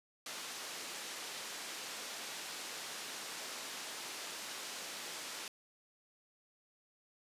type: band-pass noise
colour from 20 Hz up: white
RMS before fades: -45 dBFS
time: 0.26-5.48 s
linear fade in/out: 2 ms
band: 250 to 6500 Hz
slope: 12 dB/octave
effects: resampled to 32000 Hz